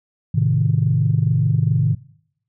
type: chord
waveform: sine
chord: A diminished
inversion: none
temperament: equal with one note detuned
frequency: 108.36 / 130.81 / 155.56 Hz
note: A2 / C3 / Eb3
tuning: -26 / 0 / 0 cents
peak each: -18 dBFS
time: 0.34-1.95 s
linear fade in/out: 10 ms
effects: noise-tail reverb RT60 0.7 s tail -21 dB re dry + tanh soft clip ceiling -5 dBFS